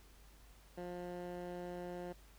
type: tone with band-pass filter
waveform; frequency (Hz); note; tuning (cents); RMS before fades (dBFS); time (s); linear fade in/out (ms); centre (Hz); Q
15% pulse; 177.2; F3; +25; -45; 0.77-2.13; 10; 450; 0.54
effects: added 50 Hz sine -60 dBFS peak until 2.38 s + pink hiss -65 dBFS RMS until 2.38 s